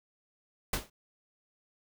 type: noise with exponential decay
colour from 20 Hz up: pink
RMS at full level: -26 dBFS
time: 0.73-0.9 s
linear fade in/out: 5 ms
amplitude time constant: 36 ms
effects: none